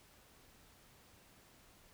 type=silence; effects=pink hiss -64 dBFS RMS until 1.93 s